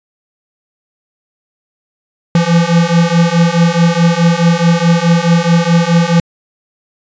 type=beating tone pair; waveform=square; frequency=166.9 / 171.6 Hz; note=E3 / F3; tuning=+22 / -30 cents; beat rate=4.7 Hz; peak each=-12 / -11 dBFS; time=2.35-6.2 s; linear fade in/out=2 ms; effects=resampled to 16000 Hz